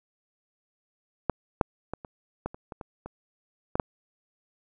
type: clicks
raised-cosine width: 1 ms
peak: -9 / -6 / -18 / -26 / -16 / -27 / -24 / -24 / -24 / -13 / -8 dBFS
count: 11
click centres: 1.297 / 1.612 / 1.936 / 2.048 / 2.46 / 2.545 / 2.722 / 2.812 / 3.06 / 3.755 / 3.798 s
effects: none